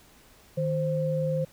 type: tone pair together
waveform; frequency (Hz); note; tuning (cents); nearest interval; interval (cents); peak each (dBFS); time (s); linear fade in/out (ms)
sine; 155.56 / 523.6; D#3 / C5; 0 / +1; octave + major sixth; 2101; -27; 0.57-1.45; 10
effects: pink hiss -56 dBFS RMS until 1.52 s